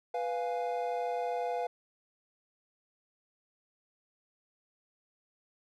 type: chord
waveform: triangle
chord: F diminished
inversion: second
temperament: equal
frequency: 493.9 / 698.5 / 830.6 Hz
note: Cb5 / F5 / Ab5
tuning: 0 / 0 / 0 cents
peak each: -33 / -32 / -37 dBFS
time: 0.14-1.67 s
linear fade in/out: 5 ms
effects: none